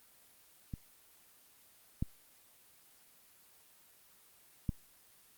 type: clicks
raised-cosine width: 5 ms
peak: -27 / -20 / -20 dBFS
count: 3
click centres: 0.738 / 2.025 / 4.692 s
effects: white hiss -63 dBFS RMS until 5.37 s + Opus 24 kbps